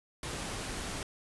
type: noise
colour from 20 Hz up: pink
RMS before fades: -38 dBFS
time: 0.23-1.03 s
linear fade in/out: 2 ms
effects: resampled to 24000 Hz